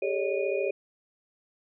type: tone cluster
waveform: sine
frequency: 396.4 / 430.1 / 556 / 612 / 2457 Hz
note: G4 / A4 / C#5 / D#5 / D#7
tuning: +19 / -39 / +5 / -29 / -22 cents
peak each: -29 / -34 / -30 / -35 / -37 dBFS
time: 0.02-0.71 s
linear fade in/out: 5 ms
effects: none